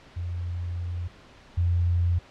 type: tone pair in turn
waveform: sine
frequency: 87.31 / 86.93 Hz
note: F2 / F2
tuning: 0 / -7 cents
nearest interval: unison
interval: 7 cents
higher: first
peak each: -28 / -20 dBFS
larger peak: second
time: 0.16-1.08 / 1.57-2.19 s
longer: first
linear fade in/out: 10 ms
effects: pink hiss -51 dBFS RMS until 2.3 s + low-pass 4000 Hz 12 dB/octave